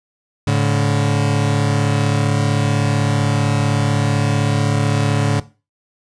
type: tone pair together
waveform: 35% pulse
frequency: 107.38 / 143.1 Hz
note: A2 / D3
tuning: -42 / -45 cents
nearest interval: perfect fourth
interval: 497 cents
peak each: -15 dBFS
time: 0.47-5.4 s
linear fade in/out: 5 ms
effects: noise-tail reverb RT60 0.3 s tail -17 dB re dry + resampled to 22050 Hz